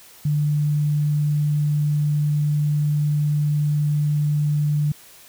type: tone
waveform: sine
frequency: 148.3 Hz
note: D3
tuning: 17 cents sharp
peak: -17 dBFS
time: 0.25-4.92 s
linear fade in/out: 5 ms
effects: white hiss -47 dBFS RMS until 5.28 s